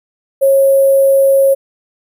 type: tone with sample-and-hold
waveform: sine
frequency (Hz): 545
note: C#5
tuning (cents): -29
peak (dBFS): -6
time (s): 0.41-1.55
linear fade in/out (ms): 20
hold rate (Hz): 11025
effects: none